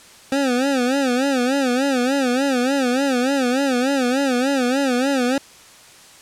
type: tone with vibrato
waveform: 25% pulse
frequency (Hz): 261.6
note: C4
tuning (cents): 0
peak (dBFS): -13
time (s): 0.32-5.38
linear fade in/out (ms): 2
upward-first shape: sine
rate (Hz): 3.4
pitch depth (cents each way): 130
effects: white hiss -45 dBFS RMS until 6.21 s + low-pass 9000 Hz 12 dB/octave